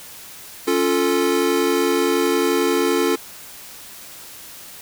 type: chord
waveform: square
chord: Db augmented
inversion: none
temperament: equal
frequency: 277.2 / 349.2 / 440 Hz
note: Db4 / F4 / A4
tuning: 0 / 0 / 0 cents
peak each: -23 / -21 / -21 dBFS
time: 0.67-3.16 s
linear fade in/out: 10 ms
effects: white hiss -39 dBFS RMS until 4.81 s